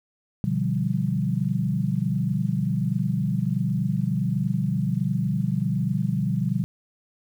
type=chord; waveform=sine; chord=G dominant seventh; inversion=first; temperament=equal; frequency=123.47 / 146.83 / 174.61 / 196 Hz; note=B2 / D3 / F3 / G3; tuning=0 / 0 / 0 / 0 cents; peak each=-27 dBFS; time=0.44-6.64 s; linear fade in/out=0 ms; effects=9-bit